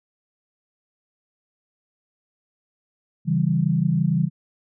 sine chord, C# diminished, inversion none, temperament equal, 138.59 / 164.81 / 196 Hz, C#3 / E3 / G3, 0 / 0 / 0 cents, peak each -23 / -20 / -24 dBFS, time 3.25-4.3 s, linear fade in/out 50 ms, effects none

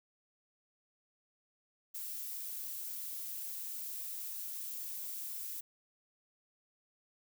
violet noise, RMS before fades -42 dBFS, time 1.94-5.61 s, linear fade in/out 10 ms, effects none

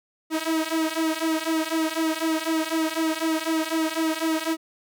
sawtooth tone with flanger, 320.7 Hz, E4, 48 cents flat, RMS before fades -25 dBFS, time 0.3-4.57 s, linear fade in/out 50 ms, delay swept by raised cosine 1.2 to 3.3 ms, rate 4 Hz, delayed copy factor -0.9, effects none

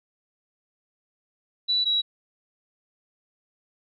sine tone pair in turn, 3951 / 3885 Hz, B7 / B7, 0 / -29 cents, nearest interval unison, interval 29 cents, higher first, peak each -20 / -20 dBFS, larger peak neither, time 1.68-1.85 / 1.85-2.02 s, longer neither, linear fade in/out 20 ms, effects none

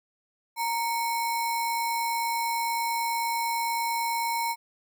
sine tone with sample-and-hold, 929 Hz, A#5, 6 cents flat, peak -25 dBFS, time 0.56-4.56 s, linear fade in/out 50 ms, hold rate 3150 Hz, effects none

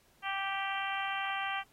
harmonic tone, 391.3 Hz, G4, 3 cents flat, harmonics 2 / 3 / 4 / 5 / 6 / 7 / 8, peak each -37 / -39 / -40 / -41 / -42 / -42 / -43 dBFS, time 0.22-1.64 s, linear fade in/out 50 ms, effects pink hiss -67 dBFS RMS until 1.72 s + AAC 48 kbps

